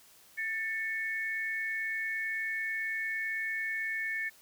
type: tone pair together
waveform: sine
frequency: 1781 / 2210 Hz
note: A6 / C#7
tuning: +21 / -6 cents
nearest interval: major third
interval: 373 cents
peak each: -33 / -36 dBFS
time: 0.37-4.3 s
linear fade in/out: 20 ms
effects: white hiss -59 dBFS RMS until 4.41 s